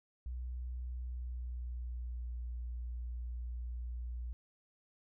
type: tone with pitch glide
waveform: sine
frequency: 61.74 to 59.98 Hz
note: B1 to B1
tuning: 0 to -50 cents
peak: -38 dBFS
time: 0.26-4.33 s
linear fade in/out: 0 ms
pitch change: -50 cents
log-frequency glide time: 0.93-2.33 s
effects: none